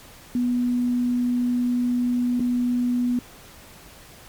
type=tone with dropouts; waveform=sine; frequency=245 Hz; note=B3; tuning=14 cents flat; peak=-19 dBFS; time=0.35-3.19 s; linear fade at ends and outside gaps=2 ms; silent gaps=2.396-2.403 s; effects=pink hiss -46 dBFS RMS until 4.28 s + MP3 96 kbps

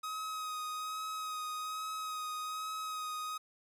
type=tone with vibrato; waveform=45% pulse; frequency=1261 Hz; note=D#6; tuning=23 cents sharp; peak=-37 dBFS; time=0.03-3.38 s; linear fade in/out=10 ms; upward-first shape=sine; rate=1.2 Hz; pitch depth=20 cents each way; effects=resampled to 32000 Hz + 11-bit

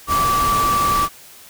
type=tone in noise; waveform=sine; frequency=1160 Hz; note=D6; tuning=22 cents flat; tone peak=-15 dBFS; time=0.07-1.09 s; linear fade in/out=50 ms; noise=pink; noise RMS=-24 dBFS; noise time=0.07-1.09 s; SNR=+6 dB; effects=white hiss -43 dBFS RMS until 1.49 s

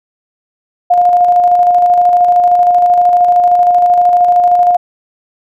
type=tone with tremolo; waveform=sine; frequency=710 Hz; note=F5; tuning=28 cents sharp; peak=-4 dBFS; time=0.9-4.77 s; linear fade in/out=10 ms; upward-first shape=square; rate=13 Hz; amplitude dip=30%; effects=none

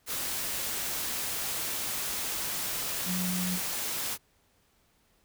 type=tone in noise; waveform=sine; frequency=181.7 Hz; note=F#3; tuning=31 cents flat; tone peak=-30 dBFS; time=3.05-3.6 s; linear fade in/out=50 ms; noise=white; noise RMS=-33 dBFS; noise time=0.06-4.18 s; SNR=0 dB; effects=pink hiss -68 dBFS RMS until 5.24 s

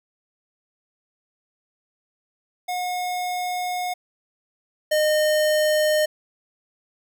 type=tone pair in turn; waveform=square; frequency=723 / 611.7 Hz; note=F#5 / D#5; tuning=-40 / -30 cents; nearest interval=minor third; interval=290 cents; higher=first; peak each=-25 / -18 dBFS; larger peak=second; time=2.68-3.94 / 4.91-6.06 s; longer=first; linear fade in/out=10 ms; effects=none

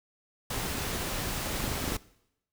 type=noise; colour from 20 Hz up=pink; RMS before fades=-33 dBFS; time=0.5-1.97 s; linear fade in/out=5 ms
type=clicks; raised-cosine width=3 ms; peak=-21 dBFS; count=6; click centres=1.641 / 1.678 / 1.717 / 1.841 / 1.878 / 1.921 s
effects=noise-tail reverb RT60 0.8 s tail -21 dB re dry

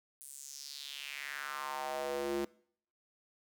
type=tone with high-pass filter sweep; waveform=square; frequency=70.3 Hz; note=C#2; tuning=25 cents sharp; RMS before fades=-40 dBFS; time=0.21-2.45 s; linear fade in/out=0 ms; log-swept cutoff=10000 to 300 Hz; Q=3.4; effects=noise-tail reverb RT60 0.6 s tail -23 dB re dry

